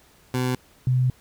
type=tone pair in turn; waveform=20% pulse / sine; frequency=126.7 / 127.15 Hz; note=B2 / C3; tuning=+45 / -49 cents; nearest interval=unison; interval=6 cents; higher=second; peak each=-17 dBFS; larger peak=neither; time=0.34-0.55 / 0.87-1.1 s; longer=second; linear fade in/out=2 ms; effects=pink hiss -56 dBFS RMS until 1.2 s